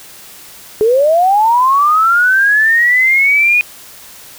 sine linear sweep, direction up, 415.3 to 2475 Hz, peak -7 dBFS, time 0.81-3.61 s, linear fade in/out 0 ms, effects white hiss -36 dBFS RMS until 4.38 s

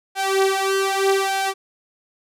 sawtooth tone with flanger, 388.1 Hz, G4, 17 cents flat, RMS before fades -20 dBFS, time 0.15-1.54 s, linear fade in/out 50 ms, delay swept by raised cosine 1.2 to 4.5 ms, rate 0.82 Hz, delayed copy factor +0.85, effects low-pass 12000 Hz 12 dB/octave

